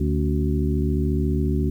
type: harmonic tone with a mistuned harmonic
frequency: 74.2 Hz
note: D2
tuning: 18 cents sharp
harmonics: 1 / 2 / 3 / 4 / 5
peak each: -22 / -25 / -27 / -28 / -29 dBFS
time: 0-1.7 s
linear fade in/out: 5 ms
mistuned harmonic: 4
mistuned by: -80 cents
effects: 9-bit